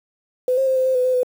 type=tone with pitch steps; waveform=sine; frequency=505 / 533 / 524 / 517 / 521 / 502 / 511 / 501 Hz; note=B4 / C5 / C5 / C5 / C5 / B4 / C5 / B4; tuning=+39 / +32 / +2 / -21 / -7 / +28 / -41 / +25 cents; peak=-15 dBFS; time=0.48-1.232 s; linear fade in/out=2 ms; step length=94 ms; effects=7-bit